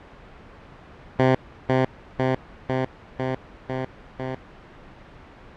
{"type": "tone with echo", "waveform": "10% pulse", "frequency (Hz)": 130, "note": "C3", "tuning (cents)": -11, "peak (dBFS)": -7, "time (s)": [1.19, 1.35], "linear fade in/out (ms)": 5, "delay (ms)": 500, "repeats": 6, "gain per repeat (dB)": -2, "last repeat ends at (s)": 4.35, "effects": ["pink hiss -45 dBFS RMS until 5.56 s", "low-pass 2000 Hz 12 dB/octave"]}